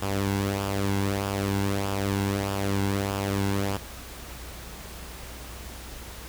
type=tone with flanger; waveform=sawtooth; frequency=98.9 Hz; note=G2; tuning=16 cents sharp; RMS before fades=-27 dBFS; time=0.02-3.77 s; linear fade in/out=5 ms; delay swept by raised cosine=0.48 to 1.68 ms; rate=1.6 Hz; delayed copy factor=-0.55; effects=added 60 Hz sine -42 dBFS peak until 6.28 s + pink hiss -42 dBFS RMS until 6.28 s